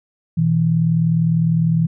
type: tone pair together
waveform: sine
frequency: 123.47 / 163.37 Hz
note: B2 / E3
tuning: 0 / -15 cents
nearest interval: perfect fourth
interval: 485 cents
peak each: -20 / -14 dBFS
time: 0.37-1.87 s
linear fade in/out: 10 ms
effects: none